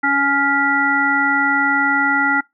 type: harmonic tone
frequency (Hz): 280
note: C#4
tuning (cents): +18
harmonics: 1 / 3 / 5 / 7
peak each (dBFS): -22 / -21 / -17 / -19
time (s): 0.03-2.41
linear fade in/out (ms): 10
effects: noise-tail reverb RT60 0.2 s tail -25 dB re dry